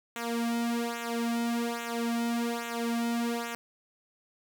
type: tone with flanger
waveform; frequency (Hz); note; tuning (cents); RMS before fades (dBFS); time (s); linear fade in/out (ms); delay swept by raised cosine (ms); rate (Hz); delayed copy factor
sawtooth; 234.3; A#3; +9; -31; 0.16-3.55; 0; 0.2 to 2.5; 1.2; -0.85
effects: none